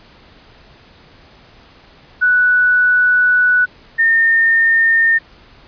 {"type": "tone pair in turn", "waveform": "sine", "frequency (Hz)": [1480, 1821.3], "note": ["F#6", "A#6"], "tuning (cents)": [0, -41], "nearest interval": "major third", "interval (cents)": 359, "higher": "second", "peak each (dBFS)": -9, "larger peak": "neither", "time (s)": [[2.21, 3.66], [3.98, 5.19]], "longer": "first", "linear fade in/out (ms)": 20, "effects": ["pink hiss -45 dBFS RMS until 5.67 s", "resampled to 11025 Hz"]}